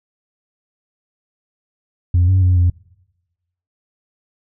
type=tone with pitch steps; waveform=sine; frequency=88.2 / 94 / 90.7 / 88.2 Hz; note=F2 / F#2 / F#2 / F2; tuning=+18 / +28 / -34 / +18 cents; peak=-8 dBFS; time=2.14-2.7 s; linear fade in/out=5 ms; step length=140 ms; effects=noise-tail reverb RT60 1.0 s tail -24 dB re dry + tanh soft clip ceiling -8 dBFS